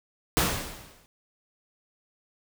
pink noise with exponential decay, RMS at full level -21 dBFS, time 0.37-1.06 s, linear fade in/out 0 ms, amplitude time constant 150 ms, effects none

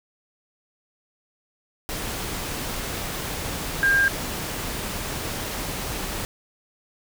sine tone in noise, 1604 Hz, G6, 39 cents sharp, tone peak -16 dBFS, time 3.83-4.08 s, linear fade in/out 0 ms, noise pink, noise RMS -30 dBFS, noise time 1.89-6.25 s, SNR +11 dB, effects none

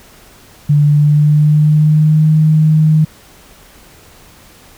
sine tone with pitch glide, 146.83 to 155.56 Hz, D3 to D#3, 0 to 0 cents, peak -6 dBFS, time 0.69-3.05 s, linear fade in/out 10 ms, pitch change +100 cents, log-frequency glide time 0.84-2.3 s, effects pink hiss -42 dBFS RMS until 4.77 s

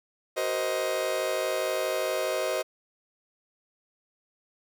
40% pulse chord, C half-diminished seventh, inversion second, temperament just, 376.7 / 470.9 / 523.3 / 627.9 Hz, Gb4 / Bb4 / C5 / Eb5, +31 / +18 / 0 / +16 cents, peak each -34 / -35 / -30 / -29 dBFS, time 0.36-2.63 s, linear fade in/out 20 ms, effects none

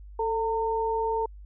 sine tone pair together, 444.1 / 911 Hz, A4 / A#5, +16 / -40 cents, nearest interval octave, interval 1244 cents, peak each -27 dBFS, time 0.19-1.26 s, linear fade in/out 5 ms, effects added 50 Hz sine -42 dBFS peak until 1.45 s

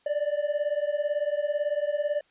triangle beating tone pair, 580 / 598 Hz, D5 / D5, -22 / +31 cents, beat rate 18 Hz, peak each -26 dBFS, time 0.06-2.21 s, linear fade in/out 5 ms, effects white hiss -65 dBFS RMS until 2.3 s + resampled to 8000 Hz

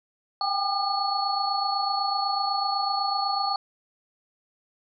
sine tone cluster, 780 / 808 / 1208 / 4391 Hz, G5 / G#5 / D6 / C#8, -9 / -48 / +48 / -17 cents, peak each -29 dBFS, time 0.41-3.56 s, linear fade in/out 2 ms, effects none

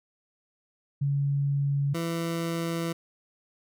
sine / 20% pulse tone pair in turn, 140.9 / 166.93 Hz, C#3 / E3, +29 / +22 cents, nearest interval minor third, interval 293 cents, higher second, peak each -23 dBFS, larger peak neither, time 1.01-1.94 / 1.94-2.93 s, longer second, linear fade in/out 10 ms, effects none

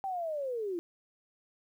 sine linear sweep, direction down, 790 to 330.5 Hz, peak -32 dBFS, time 0.04-0.79 s, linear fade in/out 0 ms, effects 11-bit

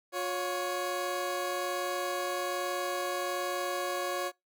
20% pulse tone pair together, 357.6 / 557 Hz, F4 / C#5, +41 / +8 cents, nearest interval minor sixth, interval 767 cents, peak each -30 / -28 dBFS, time 0.12-4.32 s, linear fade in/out 50 ms, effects noise-tail reverb RT60 0.2 s tail -25 dB re dry

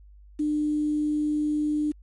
sine tone with quantisation, 300 Hz, D4, 37 cents sharp, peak -22 dBFS, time 0.39-1.92 s, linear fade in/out 10 ms, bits 8, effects added 50 Hz sine -47 dBFS peak until 2.02 s + MP3 48 kbps

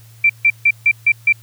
sine tone bursts, 2349 Hz, D7, in tune, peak -8 dBFS, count 6, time 0.24-1.326 s, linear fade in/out 5 ms, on 56 ms, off 150 ms, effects added 113 Hz sine -41 dBFS peak until 1.42 s + white hiss -50 dBFS RMS until 1.42 s

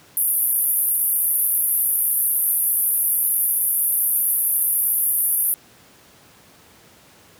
white band-pass noise, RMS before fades -20 dBFS, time 0.17-5.54 s, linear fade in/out 0 ms, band 10000 to 14000 Hz, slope 96 dB/octave, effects pink hiss -50 dBFS RMS until 7.39 s + high-pass 100 Hz 12 dB/octave

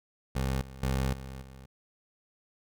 20% pulse tone with level steps, 66.1 Hz, C2, 18 cents sharp, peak -23 / -39 / -22 / -35 / -42 dBFS, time 0.35-1.66 s, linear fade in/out 10 ms, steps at 0.61 / 0.83 / 1.13 / 1.42 s, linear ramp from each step 2 ms, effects none

